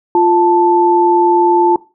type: tone pair together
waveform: sine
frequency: 349.2 / 879.9 Hz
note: F4 / A5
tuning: 0 / 0 cents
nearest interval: octave + major third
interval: 1600 cents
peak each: -10 dBFS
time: 0.15-1.76 s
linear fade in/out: 2 ms
effects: noise-tail reverb RT60 0.3 s tail -20 dB re dry